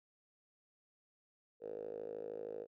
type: tone with band-pass filter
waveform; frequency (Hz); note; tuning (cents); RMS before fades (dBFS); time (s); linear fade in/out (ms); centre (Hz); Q
5% pulse; 53; G#1; +36; -45; 1.6-2.67; 50; 470; 7.9
effects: none